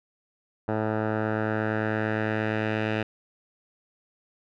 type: tone with low-pass filter sweep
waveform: 10% pulse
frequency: 108.7 Hz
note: A2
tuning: 21 cents flat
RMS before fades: -27 dBFS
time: 0.68-3.03 s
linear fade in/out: 5 ms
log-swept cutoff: 1100 to 2500 Hz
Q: 2.1
effects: none